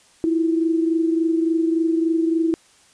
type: tone pair together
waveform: sine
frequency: 325.7 / 349.2 Hz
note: E4 / F4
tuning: -21 / 0 cents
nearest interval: minor second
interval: 121 cents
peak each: -17 / -25 dBFS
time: 0.24-2.54 s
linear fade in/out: 0 ms
effects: white hiss -54 dBFS RMS until 2.93 s + resampled to 22050 Hz